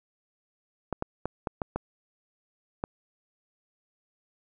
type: clicks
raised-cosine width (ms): 1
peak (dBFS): -15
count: 7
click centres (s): 0.927 / 1.024 / 1.256 / 1.472 / 1.618 / 1.76 / 2.839
effects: none